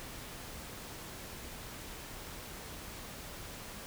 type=silence; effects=pink hiss -46 dBFS RMS until 3.86 s